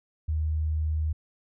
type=tone; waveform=sine; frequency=77.78 Hz; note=D#2; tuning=in tune; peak=-24 dBFS; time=0.28-1.13 s; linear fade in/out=10 ms; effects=none